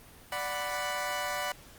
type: chord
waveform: 20% pulse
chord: B minor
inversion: first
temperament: equal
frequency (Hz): 587.3 / 740 / 987.8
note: D5 / F#5 / B5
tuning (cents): 0 / 0 / 0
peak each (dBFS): -31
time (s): 0.32-1.52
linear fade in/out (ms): 2
effects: pink hiss -53 dBFS RMS until 1.78 s + Opus 32 kbps